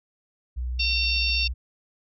sine tone with pitch glide, 61.74 to 62.17 Hz, B1 to B1, 0 to +12 cents, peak -26 dBFS, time 0.56-1.54 s, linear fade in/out 20 ms, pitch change +12 cents, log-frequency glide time 0.86-0.95 s
harmonic tone, 908 Hz, A#5, 46 cents flat, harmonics 3 / 4 / 5 / 6, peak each -25 / -31 / -28 / -30 dBFS, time 0.79-1.48 s, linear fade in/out 10 ms
effects none

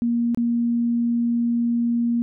sine tone with dropouts, 235.9 Hz, A#3, 21 cents sharp, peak -18 dBFS, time 0.02-2.22 s, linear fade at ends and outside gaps 0 ms, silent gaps 0.347-0.374 s, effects none

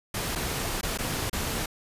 pink noise with dropouts, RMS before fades -30 dBFS, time 0.14-1.66 s, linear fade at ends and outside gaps 5 ms, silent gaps 0.353-0.357 / 0.812-0.83 / 0.976-0.986 / 1.298-1.329 s, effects resampled to 32000 Hz

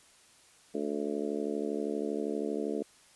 harmonic tone with a mistuned harmonic, 72.6 Hz, D2, 19 cents flat, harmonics 3 / 4 / 5 / 6 / 7 / 8 / 9, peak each -38 / -36 / -38 / -35 / -44 / -44 / -45 dBFS, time 0.74-2.83 s, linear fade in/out 10 ms, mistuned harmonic 9, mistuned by +29 cents, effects white hiss -60 dBFS RMS until 3.15 s + resampled to 24000 Hz

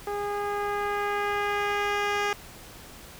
10% pulse tone with low-pass filter sweep, 409.2 Hz, G#4, 26 cents flat, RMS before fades -28 dBFS, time 0.07-2.33 s, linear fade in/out 2 ms, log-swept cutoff 820 to 5100 Hz, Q 0.74, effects pink hiss -46 dBFS RMS until 3.19 s

